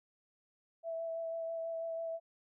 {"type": "tone with vibrato", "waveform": "sine", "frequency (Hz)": 659.3, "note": "E5", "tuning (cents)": 0, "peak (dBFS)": -36, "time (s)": [0.83, 2.2], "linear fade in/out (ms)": 50, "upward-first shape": "sine", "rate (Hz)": 6.1, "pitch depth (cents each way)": 13, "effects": []}